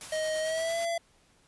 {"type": "noise with tremolo", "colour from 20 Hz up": "white", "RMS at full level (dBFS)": -41, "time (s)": [0.01, 0.85], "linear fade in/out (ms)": 0, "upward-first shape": "sine", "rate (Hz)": 9, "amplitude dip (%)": 35}
{"type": "tone with pitch glide", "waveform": "square", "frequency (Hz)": [626, 674.8], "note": ["D#5", "E5"], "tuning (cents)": [10, 40], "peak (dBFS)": -29, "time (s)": [0.12, 0.98], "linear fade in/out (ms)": 5, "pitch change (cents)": 130, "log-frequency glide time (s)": [0.4, 0.79]}
{"effects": ["pink hiss -64 dBFS RMS until 1.47 s", "resampled to 24000 Hz"]}